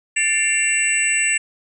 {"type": "tone cluster", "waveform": "sine", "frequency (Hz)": [1764, 2128, 2330, 2751, 7930], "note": ["A6", "C7", "D7", "F7", "B8"], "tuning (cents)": [4, 29, -14, -27, 6], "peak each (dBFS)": [-24, -25, -25, -21, -20], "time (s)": [0.16, 1.38], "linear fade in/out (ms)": 10, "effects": []}